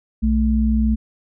sine tone pair together, 61.74 / 219.2 Hz, B1 / A3, 0 / -6 cents, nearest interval octave + minor seventh, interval 2194 cents, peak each -17 dBFS, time 0.22-0.96 s, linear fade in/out 20 ms, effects none

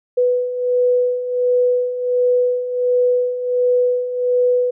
sine beating tone pair, 493.9 / 495.3 Hz, B4 / B4, 0 / +5 cents, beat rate 1.4 Hz, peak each -21 / -15 dBFS, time 0.17-4.71 s, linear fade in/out 10 ms, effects none

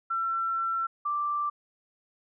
sine tone pair in turn, 1348 / 1175 Hz, E6 / D6, +38 / +1 cents, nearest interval major second, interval 237 cents, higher first, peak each -26 / -26 dBFS, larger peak neither, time 0.1-0.87 / 1.05-1.5 s, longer first, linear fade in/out 10 ms, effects none

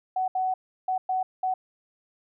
sine tone bursts at uneven times, 748 Hz, F#5, 19 cents sharp, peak -23 dBFS, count 5, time 0.16-0.28 / 0.35-0.54 / 0.88-0.98 / 1.09-1.23 / 1.43-1.54 s, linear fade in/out 5 ms, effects none

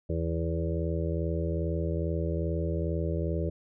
harmonic tone with a mistuned harmonic, 82.41 Hz, E2, in tune, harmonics 1 / 2 / 4 / 5 / 6 / 7, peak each -30 / -33 / -36 / -37 / -38 / -38 dBFS, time 0.09-3.5 s, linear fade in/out 10 ms, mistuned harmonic 1, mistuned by -21 cents, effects none

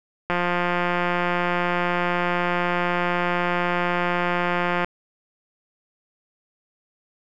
click train, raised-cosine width 0.5 ms, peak -8 dBFS, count 801, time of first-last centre 0.3-4.845 s, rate 176 Hz, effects none

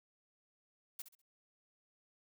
blue noise with echo, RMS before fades -44 dBFS, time 0.99-1.02 s, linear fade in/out 5 ms, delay 66 ms, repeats 3, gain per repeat -11 dB, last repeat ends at 1.218 s, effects none

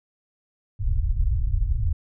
pink low-pass noise, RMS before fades -22 dBFS, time 0.79-1.93 s, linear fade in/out 10 ms, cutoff 110 Hz, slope 48 dB/octave, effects none

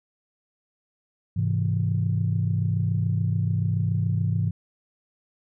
sine chord, Ab augmented, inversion none, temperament equal, 103.83 / 130.81 / 164.81 Hz, Ab2 / C3 / E3, 0 / 0 / 0 cents, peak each -23 / -27 / -26 dBFS, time 1.36-4.51 s, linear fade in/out 10 ms, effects tanh soft clip ceiling -12 dBFS

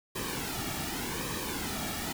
pink noise with flanger, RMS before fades -35 dBFS, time 0.15-2.13 s, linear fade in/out 10 ms, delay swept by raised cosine 1.4 to 1.98 ms, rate 0.86 Hz, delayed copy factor -0.65, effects none

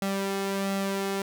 sawtooth tone with flanger, 196 Hz, G3, in tune, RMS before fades -29 dBFS, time 0.02-1.22 s, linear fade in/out 2 ms, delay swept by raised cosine 1.5 to 2.37 ms, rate 1.4 Hz, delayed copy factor +0.5, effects none

